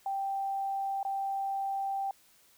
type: tone with dropouts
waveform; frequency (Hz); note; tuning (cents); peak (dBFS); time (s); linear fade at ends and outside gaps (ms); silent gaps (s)
sine; 784; G5; 0; -30; 0.06-2.11; 2; 1.03-1.05
effects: white hiss -63 dBFS RMS until 2.57 s